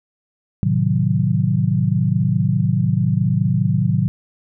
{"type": "chord", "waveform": "sine", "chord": "A diminished seventh", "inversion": "none", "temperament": "equal", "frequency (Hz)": [110, 130.81, 155.56, 185], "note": ["A2", "C3", "Eb3", "Gb3"], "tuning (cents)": [0, 0, 0, 0], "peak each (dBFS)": -20, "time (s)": [0.63, 4.08], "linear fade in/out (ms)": 0, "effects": []}